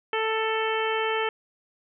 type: harmonic tone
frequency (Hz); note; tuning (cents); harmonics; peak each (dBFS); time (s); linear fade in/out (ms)
441.8; A4; +7; 1 / 2 / 3 / 4 / 5 / 6 / 7; -27 / -30 / -32 / -33 / -34 / -35 / -35; 0.13-1.29; 2
effects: none